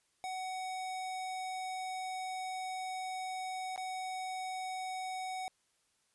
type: tone with dropouts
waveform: square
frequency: 748 Hz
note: F#5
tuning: 19 cents sharp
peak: -38 dBFS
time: 0.24-5.48 s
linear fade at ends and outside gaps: 0 ms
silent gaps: 3.761-3.777 s
effects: white hiss -75 dBFS RMS until 6.14 s + resampled to 24000 Hz